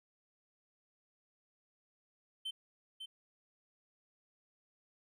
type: tone with echo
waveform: triangle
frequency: 3089 Hz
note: G7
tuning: 26 cents flat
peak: -36 dBFS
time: 2.45-2.51 s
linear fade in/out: 10 ms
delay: 550 ms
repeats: 1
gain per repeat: -6 dB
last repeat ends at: 3.06 s
effects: none